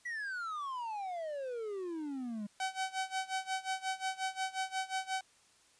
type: exponential sweep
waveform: triangle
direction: down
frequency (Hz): 1975 to 200.7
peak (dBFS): -35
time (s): 0.05-2.47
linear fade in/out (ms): 10
type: tone with tremolo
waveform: sawtooth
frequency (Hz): 760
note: F#5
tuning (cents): +46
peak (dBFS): -28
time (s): 2.6-5.21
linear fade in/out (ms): 2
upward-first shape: sine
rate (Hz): 5.6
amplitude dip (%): 90
effects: white hiss -66 dBFS RMS until 5.79 s + resampled to 22050 Hz